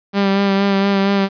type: tone with vibrato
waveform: sawtooth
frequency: 197.4 Hz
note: G3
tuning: 12 cents sharp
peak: -9 dBFS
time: 0.13-1.29 s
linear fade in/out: 50 ms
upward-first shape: sine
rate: 4.3 Hz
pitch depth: 22 cents each way
effects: resampled to 11025 Hz + 7-bit